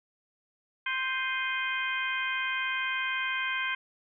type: harmonic tone with a mistuned harmonic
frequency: 523.3 Hz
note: C5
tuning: in tune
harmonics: 2 / 3 / 4 / 5 / 6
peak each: -36 / -32 / -34 / -36 / -38 dBFS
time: 0.86-3.75 s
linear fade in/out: 5 ms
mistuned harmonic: 5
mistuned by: -91 cents
effects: none